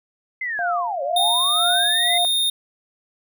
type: linear two-way sweep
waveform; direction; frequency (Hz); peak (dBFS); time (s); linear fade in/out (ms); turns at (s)
sine; down then up; 2093 to 531 to 2093; -23; 0.41-2.18; 5; 1.03
type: tone with tremolo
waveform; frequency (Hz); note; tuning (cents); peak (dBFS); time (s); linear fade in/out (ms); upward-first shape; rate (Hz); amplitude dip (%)
sine; 702; F5; +9; -20; 0.59-2.25; 0; sine; 2; 75
type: tone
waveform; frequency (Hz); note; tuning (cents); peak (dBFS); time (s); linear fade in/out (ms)
square; 3665; A#7; -30; -18; 1.16-2.5; 5
effects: none